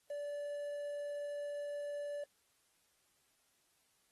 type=tone with quantisation; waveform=triangle; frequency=580 Hz; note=D5; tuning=22 cents flat; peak=-37 dBFS; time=0.1-2.24 s; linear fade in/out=5 ms; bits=10; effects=white hiss -75 dBFS RMS until 4.11 s + AAC 32 kbps